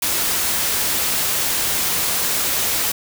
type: noise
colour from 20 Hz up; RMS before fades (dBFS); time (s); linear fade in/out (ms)
white; -20; 0.02-2.92; 5
effects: none